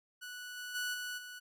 sawtooth tone with level steps, 1477 Hz, F#6, 3 cents flat, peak -40 / -38 / -31 / -35 / -42 dBFS, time 0.21-1.4 s, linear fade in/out 20 ms, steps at 0.56 / 0.74 / 0.93 / 1.17 s, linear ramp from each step 20 ms, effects none

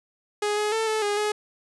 sawtooth tone with pitch steps, 416.2 / 420.8 / 445.1 / 435.6 / 411.2 / 420.9 Hz, G#4 / G#4 / A4 / A4 / G#4 / G#4, +4 / +23 / +20 / -17 / -17 / +23 cents, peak -19 dBFS, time 0.42-1.32 s, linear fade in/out 5 ms, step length 150 ms, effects resampled to 24000 Hz

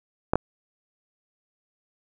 clicks, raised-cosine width 1 ms, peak -6 dBFS, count 2, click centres 0.335 / 0.356 s, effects none

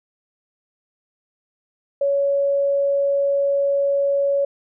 sine tone, 560 Hz, C#5, 18 cents sharp, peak -16 dBFS, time 2.01-4.45 s, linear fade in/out 5 ms, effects none

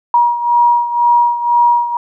sine beating tone pair, 954 / 956 Hz, A#5 / A#5, +40 / +43 cents, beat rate 2 Hz, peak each -10 / -15 dBFS, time 0.14-1.97 s, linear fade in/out 2 ms, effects none

